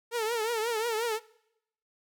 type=tone with vibrato; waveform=sawtooth; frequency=453.5 Hz; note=A#4; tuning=48 cents flat; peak=-24 dBFS; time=0.11-1.2 s; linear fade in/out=50 ms; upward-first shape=triangle; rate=5.6 Hz; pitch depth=120 cents each way; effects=noise-tail reverb RT60 0.8 s tail -22 dB re dry